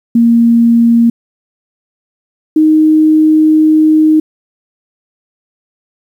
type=tone pair in turn; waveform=sine; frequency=233.1 / 311.2 Hz; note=A#3 / D#4; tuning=0 / 0 cents; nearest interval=perfect fourth; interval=500 cents; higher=second; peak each=-4 dBFS; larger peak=neither; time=0.15-1.1 / 2.56-4.2 s; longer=second; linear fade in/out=5 ms; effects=7-bit